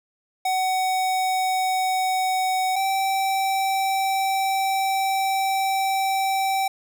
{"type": "tone pair in turn", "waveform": "square", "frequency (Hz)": [750, 773.8], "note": ["F#5", "G5"], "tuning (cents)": [23, -23], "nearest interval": "minor second", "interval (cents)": 54, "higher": "second", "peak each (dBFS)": -21, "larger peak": "neither", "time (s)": [[0.45, 2.76], [2.76, 6.68]], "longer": "second", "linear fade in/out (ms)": 5, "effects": []}